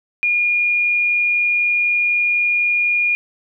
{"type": "tone", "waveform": "sine", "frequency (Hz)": 2428, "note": "D#7", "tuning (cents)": -43, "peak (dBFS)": -14, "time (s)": [0.23, 3.15], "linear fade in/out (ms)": 0, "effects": []}